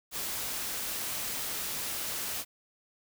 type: noise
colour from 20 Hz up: white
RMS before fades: -35 dBFS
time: 0.11-2.45 s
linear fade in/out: 50 ms
effects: none